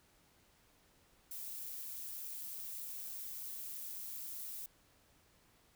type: noise with amplitude modulation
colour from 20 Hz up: violet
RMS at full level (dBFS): -44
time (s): 1.31-4.66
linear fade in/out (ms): 2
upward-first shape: sine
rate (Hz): 138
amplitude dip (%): 25
effects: pink hiss -69 dBFS RMS until 5.75 s